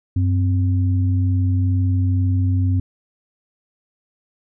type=tone pair together; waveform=sine; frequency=94.6 / 261.6 Hz; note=F#2 / C4; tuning=+39 / 0 cents; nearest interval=octave + tritone; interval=1761 cents; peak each=-15 / -25 dBFS; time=0.16-2.8 s; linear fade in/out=5 ms; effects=none